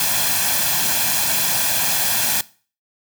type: noise with comb filter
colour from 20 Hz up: white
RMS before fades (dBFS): -19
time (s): 0-2.41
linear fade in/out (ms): 2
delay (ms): 1.2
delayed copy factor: +0.6
effects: noise-tail reverb RT60 0.4 s tail -20 dB re dry + high-pass 100 Hz 12 dB/octave